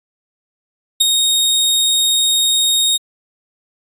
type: tone with ADSR envelope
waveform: sawtooth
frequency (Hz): 3729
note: A#7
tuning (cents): 0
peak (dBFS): -4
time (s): 1-2.98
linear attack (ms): 11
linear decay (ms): 17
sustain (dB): -5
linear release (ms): 22
effects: resampled to 32000 Hz